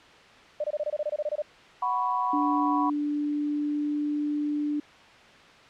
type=tone bursts; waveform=sine; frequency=599 Hz; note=D5; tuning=34 cents sharp; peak=-25 dBFS; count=13; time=0.6-1.421 s; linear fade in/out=5 ms; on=41 ms; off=24 ms
type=chord; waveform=sine; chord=F# suspended fourth; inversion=none; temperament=equal; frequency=740 / 987.8 / 1108.7 Hz; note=F#5 / B5 / C#6; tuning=0 / 0 / 0 cents; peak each=-31 / -26 / -30 dBFS; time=1.82-2.9 s; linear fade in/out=5 ms
type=tone with pitch glide; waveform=sine; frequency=293.4 to 295.4 Hz; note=D4 to D4; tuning=-2 to +10 cents; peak=-25 dBFS; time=2.33-4.8 s; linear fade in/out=5 ms; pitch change=+12 cents; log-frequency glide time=2.74-4.14 s
effects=white hiss -51 dBFS RMS until 5.69 s + low-pass 3000 Hz 12 dB/octave